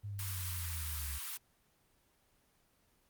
sine linear sweep, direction down, 103.83 to 68.4 Hz, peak -39 dBFS, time 0.03-1.19 s, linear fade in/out 20 ms
white high-pass noise, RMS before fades -42 dBFS, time 0.19-1.37 s, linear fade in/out 0 ms, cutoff 950 Hz, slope 48 dB/octave
effects pink hiss -72 dBFS RMS until 3.09 s + Opus 24 kbps

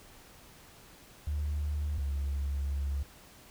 triangle tone pair in turn, 74 / 69.85 Hz, D2 / C#2, +14 / +14 cents, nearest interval minor second, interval 100 cents, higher first, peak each -26 dBFS, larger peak neither, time 1.27-1.98 / 1.98-3.03 s, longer second, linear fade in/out 5 ms, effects tanh soft clip ceiling -27 dBFS + pink hiss -55 dBFS RMS until 3.5 s

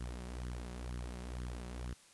sawtooth tone with flanger, 61 Hz, B1, 21 cents flat, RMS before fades -43 dBFS, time 0-1.94 s, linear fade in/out 10 ms, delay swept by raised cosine 0.59 to 5.39 ms, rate 2.1 Hz, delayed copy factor +0.65, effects white hiss -62 dBFS RMS until 2.13 s + resampled to 24000 Hz

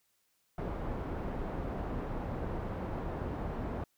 pink low-pass noise, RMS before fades -37 dBFS, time 0.58-3.84 s, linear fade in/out 2 ms, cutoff 920 Hz, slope 12 dB/octave, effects white hiss -75 dBFS RMS until 3.97 s

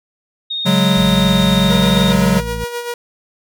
sine tone with vibrato, 3700 Hz, A#7, 14 cents flat, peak -19 dBFS, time 0.5-2.13 s, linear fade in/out 10 ms, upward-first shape square, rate 19 Hz, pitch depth 11 cents each way
square chord, C# suspended fourth, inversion none, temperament equal with one note detuned, 139.72 / 185 / 207.7 Hz, C#3 / F#3 / G#3, +14 / 0 / 0 cents, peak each -20 / -14 / -18 dBFS, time 0.65-2.41 s, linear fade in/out 20 ms
harmonic tone, 55.8 Hz, A1, 25 cents sharp, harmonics 1 / 2 / 3 / 4, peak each -24 / -29 / -29 / -33 dBFS, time 0.97-2.64 s, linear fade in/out 0 ms
sawtooth tone with tremolo, 478.8 Hz, A#4, 46 cents sharp, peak -16 dBFS, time 1.7-2.94 s, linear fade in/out 2 ms, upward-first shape sine, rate 7.7 Hz, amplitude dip 55%
effects none

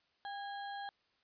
sine tone with sample-and-hold, 800 Hz, G5, 35 cents sharp, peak -40 dBFS, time 0.25-0.89 s, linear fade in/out 0 ms, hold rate 2450 Hz, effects white hiss -75 dBFS RMS until 1.23 s + resampled to 11025 Hz

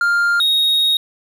triangle tone pair in turn, 1400 / 3753 Hz, F6 / A#7, +4 / +11 cents, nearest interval octave + perfect fourth, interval 1707 cents, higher second, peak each -11 dBFS, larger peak neither, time 0.01-0.4 / 0.4-0.97 s, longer second, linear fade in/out 2 ms, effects none

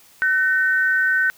sine tone pair together, 1517 / 1840.2 Hz, F#6 / A#6, +43 / -23 cents, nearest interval minor third, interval 334 cents, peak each -16 / -23 dBFS, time 0.22-1.3 s, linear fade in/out 0 ms, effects white hiss -51 dBFS RMS until 1.37 s

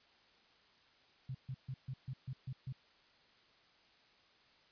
sine tone bursts, 130.81 Hz, C3, in tune, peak -39 dBFS, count 8, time 1.29-2.726 s, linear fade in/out 5 ms, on 57 ms, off 140 ms, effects white hiss -67 dBFS RMS until 4.71 s + resampled to 11025 Hz

